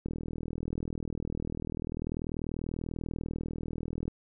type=click train; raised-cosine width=3 ms; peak=-22 dBFS; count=163; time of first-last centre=0.06-4.08 s; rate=40.3 Hz; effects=none